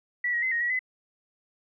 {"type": "tone with pitch steps", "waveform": "sine", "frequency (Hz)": [1952, 1897, 2050, 1872, 1924, 2021], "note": ["B6", "A#6", "C7", "A#6", "B6", "B6"], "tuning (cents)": [-21, 30, -36, 7, -46, 39], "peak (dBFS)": -24, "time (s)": [0.24, 0.792], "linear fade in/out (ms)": 5, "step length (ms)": 92, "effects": []}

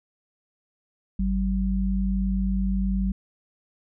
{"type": "tone pair together", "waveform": "sine", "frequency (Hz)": [50.67, 191.8], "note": ["G#1", "G3"], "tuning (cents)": [-42, -37], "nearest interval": "octave + major seventh", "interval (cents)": 2305, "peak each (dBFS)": -24, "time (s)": [1.19, 3.12], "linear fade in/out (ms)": 5, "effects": []}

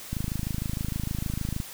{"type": "click train", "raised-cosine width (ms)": 5, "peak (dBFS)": -17, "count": 40, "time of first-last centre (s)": [0.13, 1.602], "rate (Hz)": 26.5, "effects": ["white hiss -42 dBFS RMS until 1.73 s"]}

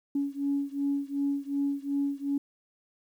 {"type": "beating tone pair", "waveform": "sine", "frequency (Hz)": [280, 282.7], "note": ["C#4", "C#4"], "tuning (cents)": [18, 34], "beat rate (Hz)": 2.7, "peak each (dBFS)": [-29, -30], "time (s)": [0.15, 2.38], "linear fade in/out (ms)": 5, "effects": ["tanh soft clip ceiling -19 dBFS", "10-bit"]}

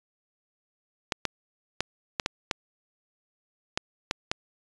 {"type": "clicks", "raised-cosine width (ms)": 0.2, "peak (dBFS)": -8, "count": 9, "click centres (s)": [1.122, 1.253, 1.806, 2.198, 2.261, 2.512, 3.775, 4.111, 4.315], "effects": ["resampled to 22050 Hz"]}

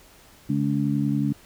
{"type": "harmonic tone", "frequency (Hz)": 71.1, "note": "C#2", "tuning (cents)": 45, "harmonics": [2, 3, 4], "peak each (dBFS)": [-25, -25, -25], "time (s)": [0.49, 1.33], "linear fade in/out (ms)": 10, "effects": ["pink hiss -52 dBFS RMS until 1.45 s"]}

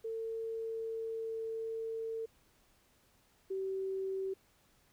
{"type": "tone pair in turn", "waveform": "sine", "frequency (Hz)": [449.9, 383.7], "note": ["A4", "G4"], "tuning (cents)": [39, -37], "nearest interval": "minor third", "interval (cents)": 276, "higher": "first", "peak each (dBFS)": [-36, -34], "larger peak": "second", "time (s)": [[0.04, 2.26], [3.5, 4.34]], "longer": "first", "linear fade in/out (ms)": 10, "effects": ["pink hiss -69 dBFS RMS until 4.92 s"]}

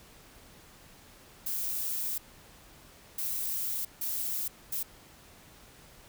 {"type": "noise bursts at uneven times", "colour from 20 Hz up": "violet", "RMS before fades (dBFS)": -33, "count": 4, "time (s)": [[1.46, 2.18], [3.18, 3.85], [4.01, 4.48], [4.72, 4.83]], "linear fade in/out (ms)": 5, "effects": ["pink hiss -55 dBFS RMS until 6.08 s"]}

